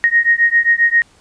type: beating tone pair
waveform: sine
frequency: 1864.7 / 1872.2 Hz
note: A#6 / A#6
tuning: 0 / +7 cents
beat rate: 7.5 Hz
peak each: -13 dBFS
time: 0.04-1.02 s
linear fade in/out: 0 ms
effects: pink hiss -51 dBFS RMS until 1.2 s + resampled to 22050 Hz